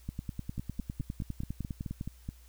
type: two click trains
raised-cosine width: 5 ms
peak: -24 / -23 dBFS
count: 9 / 20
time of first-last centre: 0.58-2.289 / 0.09-2.011 s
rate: 4.68 / 9.89 Hz
effects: added 60 Hz sine -53 dBFS peak until 2.48 s + white hiss -63 dBFS RMS until 2.48 s